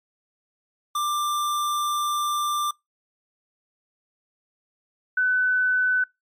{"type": "tone pair in turn", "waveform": ["square", "sine"], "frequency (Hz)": [1185, 1503.8], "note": ["D6", "F#6"], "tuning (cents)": [15, 28], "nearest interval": "major third", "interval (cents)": 413, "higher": "second", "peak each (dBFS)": [-23, -18], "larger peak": "second", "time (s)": [[0.95, 2.71], [5.17, 6.04]], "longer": "first", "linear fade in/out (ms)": 5, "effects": ["noise-tail reverb RT60 0.2 s tail -26 dB re dry", "MP3 64 kbps"]}